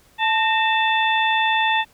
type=harmonic tone with a mistuned harmonic; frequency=880 Hz; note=A5; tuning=in tune; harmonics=1 / 2 / 3 / 4; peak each=-19 / -22 / -24 / -25 dBFS; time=0.18-1.85 s; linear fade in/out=50 ms; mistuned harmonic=2; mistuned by=+71 cents; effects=pink hiss -55 dBFS RMS until 1.93 s